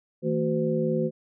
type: tone cluster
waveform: sine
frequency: 160.5 / 225.1 / 371.7 / 509 Hz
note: E3 / A3 / F#4 / C5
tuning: -46 / +40 / +8 / -48 cents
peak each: -28 dBFS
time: 0.22-1.11 s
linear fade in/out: 50 ms
effects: none